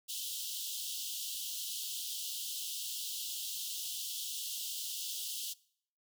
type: high-pass noise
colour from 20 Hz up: pink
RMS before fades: -40 dBFS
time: 0.08-5.54 s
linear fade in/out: 20 ms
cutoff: 2900 Hz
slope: 96 dB/octave
effects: noise-tail reverb RT60 0.6 s tail -22 dB re dry